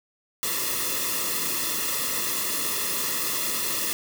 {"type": "noise with comb filter", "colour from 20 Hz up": "white", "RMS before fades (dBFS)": -27, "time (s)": [0.43, 3.93], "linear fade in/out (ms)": 0, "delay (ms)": 1.3, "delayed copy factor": -1, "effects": []}